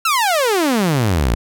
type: exponential sweep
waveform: sawtooth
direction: down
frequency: 1383 to 51.91 Hz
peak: -10 dBFS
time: 0.05-1.35 s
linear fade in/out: 5 ms
effects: none